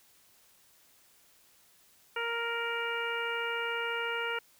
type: harmonic tone with a mistuned harmonic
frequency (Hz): 466.2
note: A#4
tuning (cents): 0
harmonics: 1 / 2 / 3 / 4 / 5 / 6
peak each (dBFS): -37 / -39 / -35 / -41 / -39 / -40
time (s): 2.16-4.39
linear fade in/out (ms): 5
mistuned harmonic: 6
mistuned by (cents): +19
effects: white hiss -63 dBFS RMS until 4.59 s